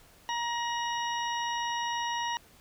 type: harmonic tone with a mistuned harmonic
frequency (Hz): 943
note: A#5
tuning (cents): +20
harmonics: 1 / 2 / 3 / 4 / 6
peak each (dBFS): -31 / -37 / -38 / -43 / -43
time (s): 0.29-2.37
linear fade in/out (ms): 0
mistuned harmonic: 3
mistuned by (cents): +44
effects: pink hiss -58 dBFS RMS until 2.6 s